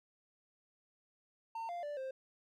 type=tone with pitch steps; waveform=triangle; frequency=908 / 696 / 586 / 527 Hz; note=A#5 / F5 / D5 / C5; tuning=-46 / -6 / -4 / +12 cents; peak=-37 dBFS; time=1.55-2.11 s; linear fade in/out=5 ms; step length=140 ms; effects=none